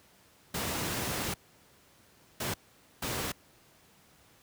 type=noise bursts at uneven times; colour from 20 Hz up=pink; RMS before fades=-33 dBFS; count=3; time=0.54-1.34 / 2.4-2.54 / 3.02-3.32 s; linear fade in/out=5 ms; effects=pink hiss -61 dBFS RMS until 4.42 s + high-pass 80 Hz 12 dB/octave